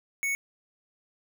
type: tone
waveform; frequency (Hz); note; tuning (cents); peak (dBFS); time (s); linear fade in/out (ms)
square; 2217; C#7; 0; -27; 0.23-0.35; 0
effects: none